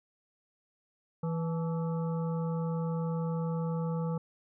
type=harmonic tone with a mistuned harmonic; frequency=164.2 Hz; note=E3; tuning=6 cents flat; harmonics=1 / 3 / 5 / 7 / 8; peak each=-30 / -38 / -44 / -48 / -50 dBFS; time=1.23-4.18 s; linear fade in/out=5 ms; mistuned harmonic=5; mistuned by=+88 cents; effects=none